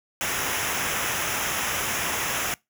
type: noise with comb filter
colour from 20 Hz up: pink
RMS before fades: -27 dBFS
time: 0.21-2.54 s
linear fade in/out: 0 ms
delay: 0.23 ms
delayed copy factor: -0.7
effects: noise-tail reverb RT60 0.2 s tail -24 dB re dry + high-pass 60 Hz 12 dB/octave